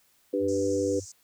sine chord, G major, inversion second, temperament equal with one note detuned, 295.9 / 392 / 493.9 Hz, D4 / G4 / B4, +13 / 0 / 0 cents, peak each -29 / -29 / -27 dBFS, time 0.33-1 s, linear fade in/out 10 ms
sine tone with vibrato, 94 Hz, F#2, 28 cents sharp, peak -37 dBFS, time 0.39-1.06 s, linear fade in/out 50 ms, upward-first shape sine, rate 8.4 Hz, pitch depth 32 cents each way
white band-pass noise, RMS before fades -45 dBFS, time 0.48-1.12 s, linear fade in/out 5 ms, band 5600 to 7400 Hz, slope 48 dB/octave
effects white hiss -65 dBFS RMS until 1.23 s

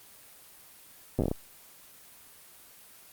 slowing click train, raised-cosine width 2 ms, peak -14 dBFS, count 8, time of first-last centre 1.19-1.314 s, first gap 8 ms, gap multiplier 1.26, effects white hiss -53 dBFS RMS until 3.12 s + Opus 24 kbps

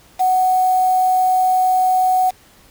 sine tone with quantisation, 743 Hz, F#5, 7 cents sharp, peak -12 dBFS, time 0.19-2.31 s, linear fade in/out 20 ms, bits 5, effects pink hiss -49 dBFS RMS until 2.7 s

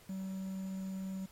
triangle tone with quantisation, 190.6 Hz, G3, 48 cents flat, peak -35 dBFS, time 0.09-1.26 s, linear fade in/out 5 ms, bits 10, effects pink hiss -60 dBFS RMS until 1.31 s + MP3 64 kbps

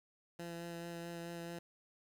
15% pulse tone with vibrato, 170 Hz, F3, 46 cents flat, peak -37 dBFS, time 0.39-1.59 s, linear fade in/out 5 ms, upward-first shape sine, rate 4.6 Hz, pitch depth 12 cents each way, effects 12-bit

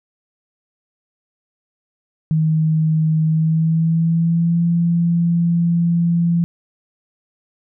sine tone with pitch glide, 157.8 to 170.11 Hz, D#3 to F3, +25 to -45 cents, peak -13 dBFS, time 2.31-6.44 s, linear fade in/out 0 ms, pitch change +130 cents, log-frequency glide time 3.24-4.63 s, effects none

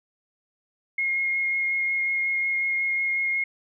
sine tone with vibrato, 2149 Hz, C7, 46 cents sharp, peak -22 dBFS, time 0.98-3.44 s, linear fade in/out 5 ms, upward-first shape sine, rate 5.5 Hz, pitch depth 9 cents each way, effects none

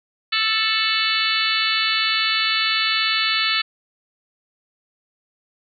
harmonic tone with a mistuned harmonic, 440.4 Hz, A4, 2 cents sharp, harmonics 3 / 4 / 5 / 6 / 7 / 8 / 9 / 10, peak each -26 / -26 / -26 / -26 / -26 / -26 / -26 / -26 dBFS, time 0.32-3.62 s, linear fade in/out 10 ms, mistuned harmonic 7, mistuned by -56 cents, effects none

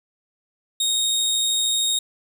25% pulse tone with amplitude modulation, 3729 Hz, A#7, in tune, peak -14 dBFS, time 0.8-1.99 s, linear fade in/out 5 ms, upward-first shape sine, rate 113 Hz, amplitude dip 30%, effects none

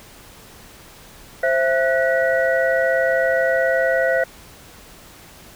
sine tone cluster, 526 / 665 / 1480 / 1926 Hz, C5 / E5 / F#6 / B6, +9 / +15 / 0 / -44 cents, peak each -19 / -20 / -23 / -24 dBFS, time 1.43-4.24 s, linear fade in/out 5 ms, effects pink hiss -44 dBFS RMS until 5.55 s

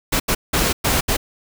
pink noise bursts at uneven times, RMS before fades -18 dBFS, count 5, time 0.12-0.2 / 0.28-0.35 / 0.53-0.73 / 0.84-1.01 / 1.08-1.17 s, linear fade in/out 10 ms, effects none

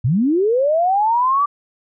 sine linear sweep, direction up, 103.83 to 1174.7 Hz, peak -13 dBFS, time 0.04-1.46 s, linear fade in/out 10 ms, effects none

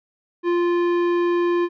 triangle tone with tanh clipping, 347.9 Hz, F4, 7 cents flat, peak -19 dBFS, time 0.43-1.69 s, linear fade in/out 50 ms, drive 18 dB, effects none

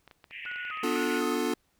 clicks, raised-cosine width 0.3 ms, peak -33 dBFS, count 12, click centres 0.077 / 0.112 / 0.242 / 0.31 / 0.453 / 0.515 / 0.56 / 0.651 / 0.702 / 0.773 / 0.855 / 0.888 s
white band-pass noise, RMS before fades -41 dBFS, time 0.3-1.22 s, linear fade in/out 50 ms, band 1800 to 2900 Hz, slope 96 dB/octave
sine tone with vibrato, 1355 Hz, E6, 47 cents sharp, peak -35 dBFS, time 0.46-1.35 s, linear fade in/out 0 ms, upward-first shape square, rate 2 Hz, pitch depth 130 cents each way
square chord, B half-diminished seventh, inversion none, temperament equal with one note detuned, 246.9 / 293.7 / 354.7 / 440 Hz, B3 / D4 / F4 / A4, 0 / 0 / +27 / 0 cents, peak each -33 dBFS, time 0.83-1.54 s, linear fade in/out 5 ms
effects pink hiss -71 dBFS RMS until 1.79 s

